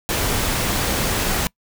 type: noise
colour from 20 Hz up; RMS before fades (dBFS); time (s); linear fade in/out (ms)
pink; -21; 0.09-1.47; 0
effects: noise-tail reverb RT60 0.1 s tail -25 dB re dry